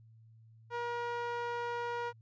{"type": "tone with band-pass filter", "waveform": "sawtooth", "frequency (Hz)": 476.7, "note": "A#4", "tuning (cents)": 39, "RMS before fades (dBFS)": -37, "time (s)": [0.7, 2.13], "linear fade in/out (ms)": 50, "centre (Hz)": 1000, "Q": 1.2, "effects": ["added 112 Hz sine -56 dBFS peak until 2.21 s", "resampled to 16000 Hz"]}